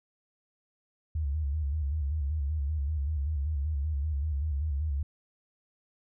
sine tone with vibrato, 73.6 Hz, D2, 4 cents sharp, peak -27 dBFS, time 1.15-5.03 s, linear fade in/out 5 ms, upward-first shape square, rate 5.2 Hz, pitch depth 100 cents each way, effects none

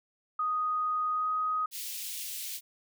sine tone with pitch glide, 1244.5 to 1253.9 Hz, D#6 to D#6, 0 to +13 cents, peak -27 dBFS, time 0.39-1.66 s, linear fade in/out 5 ms, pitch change +13 cents, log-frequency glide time 1.12-1.29 s
white high-pass noise, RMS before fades -38 dBFS, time 1.71-2.61 s, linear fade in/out 50 ms, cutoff 2500 Hz, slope 24 dB/octave
effects none

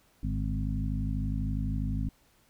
harmonic tone with a mistuned harmonic, 52.2 Hz, G#1, 10 cents sharp, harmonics 1 / 2 / 3 / 4 / 5, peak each -31 / -34 / -36 / -37 / -38 dBFS, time 0.23-2.09 s, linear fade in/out 5 ms, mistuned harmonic 3, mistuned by -50 cents, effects pink hiss -65 dBFS RMS until 2.49 s

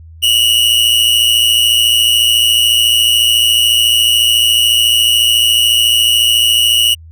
45% pulse tone pair together, 2846 / 2960 Hz, F7 / F#7, +32 / 0 cents, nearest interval minor second, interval 68 cents, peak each -11 dBFS, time 0.22-6.95 s, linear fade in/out 20 ms, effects added 81 Hz sine -33 dBFS peak until 7.11 s

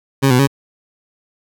20% pulse tone with pitch steps, 136.4 / 125.4 / 138.4 Hz, C#3 / B2 / C#3, -28 / +27 / -2 cents, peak -5 dBFS, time 0.22-0.475 s, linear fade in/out 20 ms, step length 85 ms, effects none

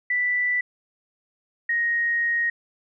sine tone pair in turn, 1975.5 / 1873.3 Hz, B6 / A#6, 0 / +8 cents, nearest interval minor second, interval 92 cents, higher first, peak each -20 dBFS, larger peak neither, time 0.1-0.61 / 1.69-2.5 s, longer second, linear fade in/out 5 ms, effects none

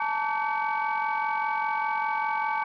sine tone cluster, 863 / 908 / 1147 / 1537 / 2259 Hz, A5 / A#5 / D6 / G6 / C#7, -34 / -46 / -41 / -35 / +32 cents, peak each -28 / -29 / -32 / -33 / -34 dBFS, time 0-2.64 s, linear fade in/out 5 ms, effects tanh soft clip ceiling -18 dBFS

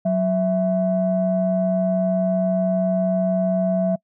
sine tone pair together, 185.12 / 659.3 Hz, F#3 / E5, +1 / 0 cents, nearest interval octave + minor seventh, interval 2199 cents, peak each -19 dBFS, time 0.05-3.96 s, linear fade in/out 10 ms, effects noise-tail reverb RT60 0.1 s tail -26 dB re dry + tanh soft clip ceiling -10 dBFS

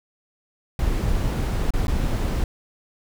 brown noise with dropouts, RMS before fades -22 dBFS, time 0.79-2.44 s, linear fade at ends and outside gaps 2 ms, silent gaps 1.706-1.736 / 1.87-1.88 s, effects none

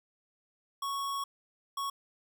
square tone bursts at uneven times, 1108.7 Hz, C#6, in tune, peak -33 dBFS, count 2, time 0.82-1.24 / 1.77-1.9 s, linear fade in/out 5 ms, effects none

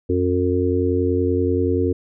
harmonic tone, 90.5 Hz, F#2, 38 cents flat, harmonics 1 / 3 / 4 / 5, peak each -22 / -22 / -22 / -22 dBFS, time 0.09-1.93 s, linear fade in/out 10 ms, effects none

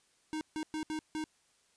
square tone bursts at uneven times, 311.1 Hz, D#4, in tune, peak -35 dBFS, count 5, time 0.33-0.41 / 0.56-0.63 / 0.74-0.83 / 0.9-0.99 / 1.15-1.24 s, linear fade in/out 0 ms, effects white hiss -70 dBFS RMS until 1.76 s + resampled to 22050 Hz

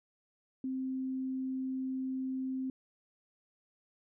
sine tone, 261.6 Hz, C4, in tune, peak -33 dBFS, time 0.64-2.7 s, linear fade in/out 2 ms, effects none

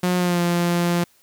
sawtooth tone with pitch glide, 179.7 to 173.38 Hz, F3 to F3, +50 to -12 cents, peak -14 dBFS, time 0.03-1.04 s, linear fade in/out 5 ms, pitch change -62 cents, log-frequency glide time 0.18-0.41 s, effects white hiss -58 dBFS RMS until 1.22 s

